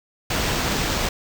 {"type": "noise with sample-and-hold", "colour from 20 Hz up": "pink", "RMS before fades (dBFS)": -23, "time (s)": [0.3, 1.09], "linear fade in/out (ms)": 5, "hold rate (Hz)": 11025, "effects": []}